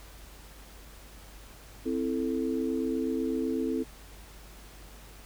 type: chord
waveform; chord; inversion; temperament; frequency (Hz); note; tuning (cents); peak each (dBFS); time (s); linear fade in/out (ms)
sine; A minor; first; equal; 261.6 / 329.6 / 440; C4 / E4 / A4; 0 / 0 / 0; -30 / -32 / -33; 1.85-3.84; 20
effects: added 50 Hz sine -49 dBFS peak until 5.25 s + pink hiss -52 dBFS RMS until 5.25 s